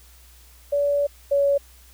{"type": "tone pair in turn", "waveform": "sine", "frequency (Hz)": [573, 563.2], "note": ["D5", "C#5"], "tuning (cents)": [-43, 27], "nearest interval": "unison", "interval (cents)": 30, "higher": "first", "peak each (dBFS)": [-18, -16], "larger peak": "second", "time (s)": [[0.72, 1.07], [1.31, 1.58]], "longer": "first", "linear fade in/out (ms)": 10, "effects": ["added 61 Hz sine -49 dBFS peak until 1.93 s", "white hiss -53 dBFS RMS until 1.93 s"]}